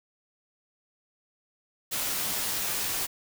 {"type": "noise with comb filter", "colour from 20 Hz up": "white", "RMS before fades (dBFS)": -30, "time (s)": [1.91, 3.07], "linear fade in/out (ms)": 20, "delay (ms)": 12, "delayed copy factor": -0.5, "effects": []}